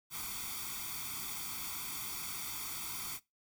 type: noise with comb filter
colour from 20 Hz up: white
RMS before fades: -41 dBFS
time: 0.1-3.2 s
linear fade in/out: 50 ms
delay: 0.87 ms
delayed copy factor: +0.95
effects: noise-tail reverb RT60 0.2 s tail -20 dB re dry